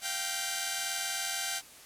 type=tone cluster; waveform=5% pulse; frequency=696 / 783 / 1545 / 1899 Hz; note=F5 / G5 / G6 / A#6; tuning=-6 / -2 / -26 / +32 cents; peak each=-27 / -24 / -25 / -30 dBFS; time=0.01-1.62 s; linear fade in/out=50 ms; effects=white hiss -52 dBFS RMS until 1.85 s + low-pass 12000 Hz 12 dB/octave